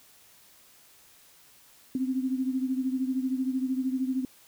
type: beating tone pair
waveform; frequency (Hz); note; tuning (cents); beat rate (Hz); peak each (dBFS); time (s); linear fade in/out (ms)
sine; 257.9 / 270.9; C4 / C#4; -25 / -40; 13; -27 / -32; 1.95-4.25; 2
effects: white hiss -57 dBFS RMS until 4.47 s